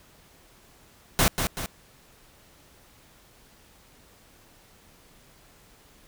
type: noise with echo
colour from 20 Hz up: pink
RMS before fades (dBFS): -20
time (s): 1.19-1.28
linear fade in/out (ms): 0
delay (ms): 190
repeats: 2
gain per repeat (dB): -6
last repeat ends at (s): 1.66
effects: pink hiss -56 dBFS RMS until 6.07 s